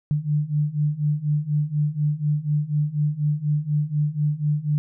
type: beating tone pair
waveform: sine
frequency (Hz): 146.83 / 150.93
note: D3 / D3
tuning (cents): 0 / +48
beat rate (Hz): 4.1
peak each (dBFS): -24 / -22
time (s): 0.11-4.78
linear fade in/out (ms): 0
effects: none